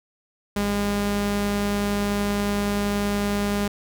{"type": "tone pair together", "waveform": "sawtooth", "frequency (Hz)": [53.55, 203.6], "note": ["A1", "G#3"], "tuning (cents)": [-46, -34], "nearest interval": "octave + major seventh", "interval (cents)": 2312, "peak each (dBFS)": [-28, -18], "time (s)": [0.56, 3.68], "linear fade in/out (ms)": 5, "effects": []}